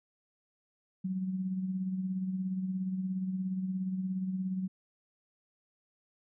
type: tone with tremolo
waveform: sine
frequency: 187.3 Hz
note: F#3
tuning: 21 cents sharp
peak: -29 dBFS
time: 1.04-4.68 s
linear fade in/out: 10 ms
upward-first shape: sine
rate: 17 Hz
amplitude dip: 45%
effects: none